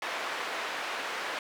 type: band-pass noise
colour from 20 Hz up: white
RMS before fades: -35 dBFS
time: 0.02-1.39 s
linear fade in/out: 2 ms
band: 480 to 2100 Hz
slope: 12 dB/octave
effects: none